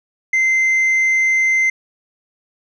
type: tone with tanh clipping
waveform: sine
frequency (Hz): 2076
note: C7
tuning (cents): -14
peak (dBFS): -13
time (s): 0.33-1.7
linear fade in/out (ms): 5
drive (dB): 2
effects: none